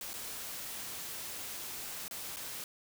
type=noise with dropouts; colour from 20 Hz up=white; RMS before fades=-42 dBFS; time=0.01-2.64 s; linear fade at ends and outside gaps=1 ms; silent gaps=0.133-0.139 / 2.081-2.11 / 2.362-2.368 s; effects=none